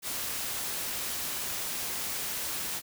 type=noise; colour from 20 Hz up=white; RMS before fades=-34 dBFS; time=0.02-2.82 s; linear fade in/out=50 ms; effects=none